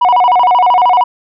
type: tone with vibrato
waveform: sine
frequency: 844 Hz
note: G#5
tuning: 28 cents sharp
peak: -3 dBFS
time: 0.01-1.04 s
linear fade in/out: 10 ms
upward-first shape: square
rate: 13 Hz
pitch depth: 250 cents each way
effects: tanh soft clip ceiling -5 dBFS